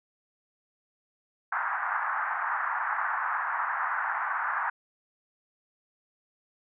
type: band-pass noise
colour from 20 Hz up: white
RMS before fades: -30 dBFS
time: 1.52-4.7 s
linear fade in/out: 5 ms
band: 800 to 1700 Hz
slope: 48 dB/octave
effects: none